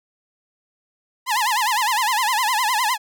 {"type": "tone with vibrato", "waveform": "sawtooth", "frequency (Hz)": 932.3, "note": "A#5", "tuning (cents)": 0, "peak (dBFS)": -14, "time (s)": [1.26, 2.98], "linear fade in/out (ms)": 50, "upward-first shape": "sine", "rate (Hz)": 9.8, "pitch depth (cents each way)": 200, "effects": []}